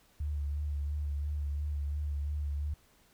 sine tone with vibrato, 73 Hz, D2, 10 cents flat, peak -31 dBFS, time 0.2-2.74 s, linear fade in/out 5 ms, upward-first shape sine, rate 2.9 Hz, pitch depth 33 cents each way, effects pink hiss -65 dBFS RMS until 3.13 s

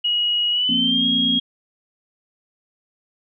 sine tone with pitch glide, 2900 to 3274 Hz, F#7 to G#7, -35 to -25 cents, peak -17 dBFS, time 0.04-1.4 s, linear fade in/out 10 ms, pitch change +210 cents, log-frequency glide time 0.51-1.06 s
sine chord, F suspended fourth, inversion none, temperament equal with one note detuned, 174.61 / 233.1 / 262.5 Hz, F3 / Bb3 / C4, 0 / 0 / +6 cents, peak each -30 / -24 / -24 dBFS, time 0.69-1.39 s, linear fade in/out 5 ms
effects none

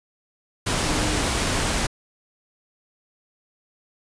sine tone in noise, 305.2 Hz, D#4, 33 cents flat, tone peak -30 dBFS, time 0.85-1.22 s, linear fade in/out 10 ms, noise pink, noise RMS -23 dBFS, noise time 0.66-1.87 s, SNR -10 dB, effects resampled to 22050 Hz

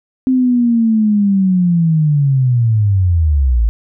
sine linear sweep, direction down, 261.6 to 52.1 Hz, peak -9 dBFS, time 0.27-3.69 s, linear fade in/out 0 ms, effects none

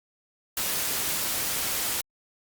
white noise, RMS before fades -28 dBFS, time 0.57-2.01 s, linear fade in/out 2 ms, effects Opus 48 kbps

